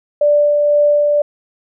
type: tone with tremolo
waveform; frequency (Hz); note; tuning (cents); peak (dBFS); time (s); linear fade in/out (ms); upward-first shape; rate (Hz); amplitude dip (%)
sine; 587.3; D5; 0; -8; 0.21-1.22; 5; sine; 2; 25
effects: none